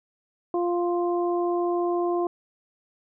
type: harmonic tone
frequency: 349.2 Hz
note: F4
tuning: in tune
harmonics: 1 / 2 / 3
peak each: -23 / -29 / -33 dBFS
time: 0.54-2.27 s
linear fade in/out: 2 ms
effects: none